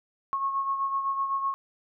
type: beating tone pair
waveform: sine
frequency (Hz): 1092 / 1099.9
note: C#6 / C#6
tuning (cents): -26 / -14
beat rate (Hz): 7.9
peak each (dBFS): -26 / -35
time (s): 0.33-1.54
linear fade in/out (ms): 0
effects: none